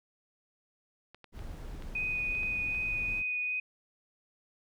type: clicks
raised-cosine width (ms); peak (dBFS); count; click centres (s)
0.3; -34; 7; 1.146 / 1.243 / 1.392 / 1.823 / 2.351 / 2.432 / 2.747
type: noise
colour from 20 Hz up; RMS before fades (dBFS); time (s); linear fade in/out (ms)
brown; -42; 1.32-3.24; 50
type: tone with vibrato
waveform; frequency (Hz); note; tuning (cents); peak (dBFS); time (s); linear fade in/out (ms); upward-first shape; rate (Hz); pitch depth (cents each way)
sine; 2489; D#7; 0; -30; 1.95-3.6; 5; sine; 2.6; 9
effects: none